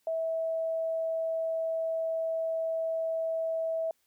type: tone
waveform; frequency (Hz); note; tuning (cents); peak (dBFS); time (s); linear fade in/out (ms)
sine; 651; E5; -22; -28; 0.07-3.91; 2
effects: white hiss -73 dBFS RMS until 4.06 s